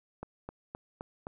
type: click train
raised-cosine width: 1 ms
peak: -25 dBFS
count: 5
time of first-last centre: 0.23-1.269 s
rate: 3.85 Hz
effects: none